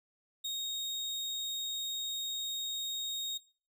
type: tone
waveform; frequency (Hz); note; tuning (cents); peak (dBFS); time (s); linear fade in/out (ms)
35% pulse; 3729; A#7; 0; -32; 0.44-3.38; 10
effects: noise-tail reverb RT60 0.4 s tail -20 dB re dry